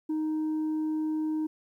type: tone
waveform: sine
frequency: 311.1 Hz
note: D#4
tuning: in tune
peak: -24 dBFS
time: 0.09-1.47 s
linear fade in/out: 10 ms
effects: tanh soft clip ceiling -26 dBFS + 11-bit